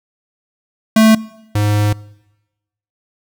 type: tone pair in turn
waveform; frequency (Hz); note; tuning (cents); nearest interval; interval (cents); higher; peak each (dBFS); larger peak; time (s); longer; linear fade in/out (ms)
square; 220 / 104.31; A3 / G#2; 0 / +8; octave + minor second; 1292; first; -7 / -13; first; 0.96-1.15 / 1.55-1.93; second; 5
effects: noise-tail reverb RT60 1.0 s tail -22 dB re dry